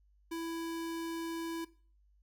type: tone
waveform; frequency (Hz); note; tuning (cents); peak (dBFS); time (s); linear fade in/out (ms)
square; 331.2; E4; +8; -37; 0.31-1.65; 10
effects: noise-tail reverb RT60 0.4 s tail -18 dB re dry + added 50 Hz sine -64 dBFS peak until 2.22 s